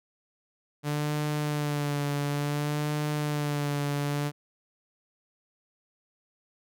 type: tone with vibrato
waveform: sawtooth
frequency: 146.8 Hz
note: D3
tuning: in tune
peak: -23 dBFS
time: 0.83-4.32 s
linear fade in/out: 50 ms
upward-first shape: sine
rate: 0.57 Hz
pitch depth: 35 cents each way
effects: none